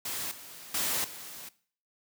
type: noise with level steps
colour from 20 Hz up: white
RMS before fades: -35 / -47 / -30 / -44 dBFS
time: 0.05-1.49 s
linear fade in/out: 5 ms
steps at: 0.31 / 0.74 / 1.04 s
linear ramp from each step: 5 ms
effects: noise-tail reverb RT60 0.5 s tail -19 dB re dry + high-pass 100 Hz 12 dB/octave